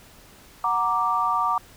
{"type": "chord", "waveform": "sine", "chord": "Gb augmented", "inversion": "none", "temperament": "equal", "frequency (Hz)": [740, 932.3, 1174.7], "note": ["Gb5", "Bb5", "D6"], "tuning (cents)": [0, 0, 0], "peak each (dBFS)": [-28, -25, -22], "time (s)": [0.64, 1.58], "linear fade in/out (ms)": 2, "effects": ["pink hiss -50 dBFS RMS until 1.76 s"]}